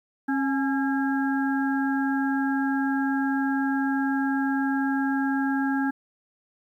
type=harmonic tone with a mistuned harmonic; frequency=270.8 Hz; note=C#4; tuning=40 cents flat; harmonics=1 / 3 / 5 / 6; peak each=-23 / -31 / -38 / -31 dBFS; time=0.28-5.91 s; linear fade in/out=10 ms; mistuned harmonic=3; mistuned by=+54 cents; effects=10-bit